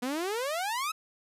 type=exponential sweep; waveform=sawtooth; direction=up; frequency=238.4 to 1318.5 Hz; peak=-26 dBFS; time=0.02-0.92 s; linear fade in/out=10 ms; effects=resampled to 32000 Hz